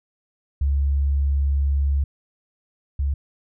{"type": "tone pair in turn", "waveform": "sine", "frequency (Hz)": [69.9, 69.9], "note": ["C#2", "C#2"], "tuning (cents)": [15, 15], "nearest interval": "unison", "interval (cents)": 0, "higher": "neither", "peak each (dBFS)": [-17, -19], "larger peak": "first", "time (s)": [[0.61, 2.04], [2.99, 3.14]], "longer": "first", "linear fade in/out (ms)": 5, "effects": []}